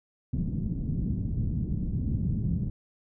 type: low-pass noise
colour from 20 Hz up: white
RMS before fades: -29 dBFS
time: 0.33-2.7 s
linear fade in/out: 5 ms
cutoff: 200 Hz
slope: 24 dB/octave
effects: none